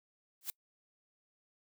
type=noise with exponential growth; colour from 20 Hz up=blue; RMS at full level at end=-33 dBFS; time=0.41-0.5 s; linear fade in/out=1 ms; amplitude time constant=19 ms; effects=noise-tail reverb RT60 0.1 s tail -26 dB re dry